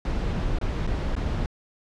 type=noise with dropouts; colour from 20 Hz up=brown; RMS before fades=-26 dBFS; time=0.05-1.46 s; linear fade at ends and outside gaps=1 ms; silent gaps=0.586-0.613 / 0.867-0.874 / 1.153-1.164 s; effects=low-pass 5000 Hz 12 dB/octave